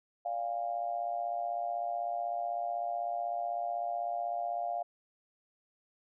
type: tone with amplitude modulation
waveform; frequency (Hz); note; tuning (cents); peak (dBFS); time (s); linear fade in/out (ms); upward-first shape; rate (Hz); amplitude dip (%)
sine; 699; F5; +1; -28; 0.25-4.83; 10; sine; 116; 80
effects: none